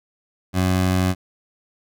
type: tone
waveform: 20% pulse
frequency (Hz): 92.5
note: F#2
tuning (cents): 0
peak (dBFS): -12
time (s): 0.53-1.15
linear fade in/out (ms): 50
effects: none